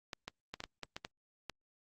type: clicks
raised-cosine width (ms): 0.2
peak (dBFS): -23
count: 9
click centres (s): 0.132 / 0.28 / 0.54 / 0.604 / 0.639 / 0.833 / 0.965 / 1.049 / 1.497
effects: Opus 48 kbps